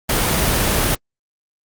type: noise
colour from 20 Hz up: pink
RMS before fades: -17 dBFS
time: 0.09-0.95 s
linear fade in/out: 5 ms
effects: Opus 24 kbps